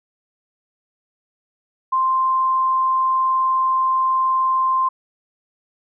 sine tone, 1046.5 Hz, C6, in tune, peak -15 dBFS, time 1.92-4.89 s, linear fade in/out 10 ms, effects none

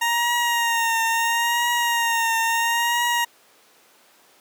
20% pulse tone with vibrato, 932.3 Hz, A#5, in tune, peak -14 dBFS, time 0.01-3.25 s, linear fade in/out 10 ms, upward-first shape triangle, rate 0.74 Hz, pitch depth 46 cents each way, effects pink hiss -54 dBFS RMS until 4.4 s + high-pass 400 Hz 12 dB/octave

